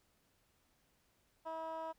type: tone with band-pass filter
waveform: 15% pulse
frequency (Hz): 322.7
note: E4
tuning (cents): -37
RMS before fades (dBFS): -43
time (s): 1.45-1.93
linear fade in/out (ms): 20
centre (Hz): 820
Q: 3.3
effects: pink hiss -75 dBFS RMS until 1.98 s